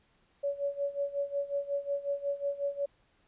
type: tone with tremolo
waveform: sine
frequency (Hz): 565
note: C#5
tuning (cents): +33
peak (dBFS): -27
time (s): 0.43-2.86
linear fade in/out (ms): 10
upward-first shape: sine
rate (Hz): 5.5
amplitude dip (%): 85
effects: pink hiss -69 dBFS RMS until 3.27 s + resampled to 8000 Hz